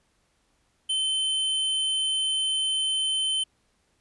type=tone; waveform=square; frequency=3076 Hz; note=G7; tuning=33 cents flat; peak=-24 dBFS; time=0.89-3.44 s; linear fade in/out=10 ms; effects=pink hiss -69 dBFS RMS until 4 s + resampled to 24000 Hz